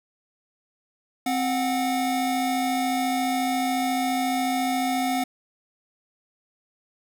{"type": "tone pair together", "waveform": "square", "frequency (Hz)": [261.6, 730.6], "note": ["C4", "F#5"], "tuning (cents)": [0, -22], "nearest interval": "octave + tritone", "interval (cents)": 1778, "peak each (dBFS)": -26, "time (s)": [1.26, 5.24], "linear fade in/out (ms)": 5, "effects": []}